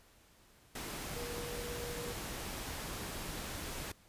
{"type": "tone in noise", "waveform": "sine", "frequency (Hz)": 479.2, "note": "A#4", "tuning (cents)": 48, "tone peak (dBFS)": -43, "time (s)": [1.16, 2.13], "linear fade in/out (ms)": 5, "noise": "pink", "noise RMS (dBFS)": -42, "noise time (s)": [0.75, 3.92], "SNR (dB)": -4, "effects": ["pink hiss -64 dBFS RMS until 4.08 s", "resampled to 32000 Hz"]}